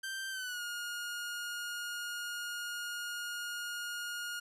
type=tone with pitch glide; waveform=sawtooth; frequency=1567 to 1428.7 Hz; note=G6 to F6; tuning=-1 to +39 cents; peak=-34 dBFS; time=0.03-4.4 s; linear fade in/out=10 ms; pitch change=-160 cents; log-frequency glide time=0.3-0.62 s; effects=resampled to 32000 Hz